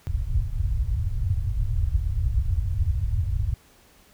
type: low-pass noise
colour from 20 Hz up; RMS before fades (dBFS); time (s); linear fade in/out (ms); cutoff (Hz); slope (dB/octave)
white; -24; 0.07-3.54; 0; 110; 48
effects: pink hiss -56 dBFS RMS until 4.13 s